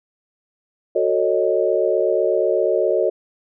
sine chord, D# half-diminished seventh, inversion first, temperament equal with one note detuned, 370 / 445.6 / 554.4 / 622.3 Hz, F#4 / A4 / C#5 / D#5, 0 / +22 / 0 / 0 cents, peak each -21 dBFS, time 0.95-3.1 s, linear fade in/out 10 ms, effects none

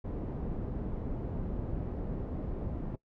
pink low-pass noise, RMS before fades -36 dBFS, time 0.04-2.96 s, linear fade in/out 10 ms, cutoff 430 Hz, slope 12 dB/octave, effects noise-tail reverb RT60 0.1 s tail -19 dB re dry

